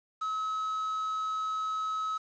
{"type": "tone", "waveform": "triangle", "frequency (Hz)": 1285, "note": "E6", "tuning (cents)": -45, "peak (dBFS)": -28, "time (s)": [0.21, 2.18], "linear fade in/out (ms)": 10, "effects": ["resampled to 16000 Hz", "9-bit"]}